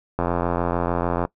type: click train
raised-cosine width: 1 ms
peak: -8 dBFS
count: 93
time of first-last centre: 0.19-1.251 s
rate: 86.7 Hz
effects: noise-tail reverb RT60 0.1 s tail -21 dB re dry